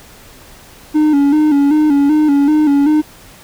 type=tone with vibrato; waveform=triangle; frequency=293.7 Hz; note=D4; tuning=in tune; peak=-6 dBFS; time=0.94-3.02 s; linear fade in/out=20 ms; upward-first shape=square; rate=2.6 Hz; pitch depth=67 cents each way; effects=pink hiss -40 dBFS RMS until 3.43 s